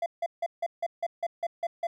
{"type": "tone bursts", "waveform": "triangle", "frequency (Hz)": 680, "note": "F5", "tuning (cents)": -46, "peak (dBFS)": -24, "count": 10, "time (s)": [0.02, 1.87], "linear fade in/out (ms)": 5, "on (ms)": 41, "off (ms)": 160, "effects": []}